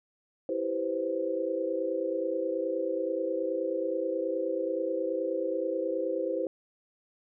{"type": "chord", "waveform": "sine", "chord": "C major seventh", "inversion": "first", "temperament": "equal", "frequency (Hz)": [329.6, 392, 493.9, 523.3], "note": ["E4", "G4", "B4", "C5"], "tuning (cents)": [0, 0, 0, 0], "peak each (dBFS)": [-34, -35, -35, -31], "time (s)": [0.49, 6.47], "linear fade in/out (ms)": 2, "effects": []}